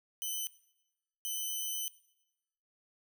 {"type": "tone bursts at uneven times", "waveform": "5% pulse", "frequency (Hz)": 3028, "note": "F#7", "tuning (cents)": 39, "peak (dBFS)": -26, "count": 2, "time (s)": [[0.22, 0.47], [1.25, 1.88]], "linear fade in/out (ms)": 0, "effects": ["noise-tail reverb RT60 0.9 s tail -18 dB re dry"]}